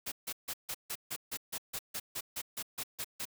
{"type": "noise bursts", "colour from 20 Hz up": "white", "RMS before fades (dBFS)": -38, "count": 16, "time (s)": [0.06, 3.254], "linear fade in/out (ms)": 10, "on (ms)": 59, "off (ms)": 150, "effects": []}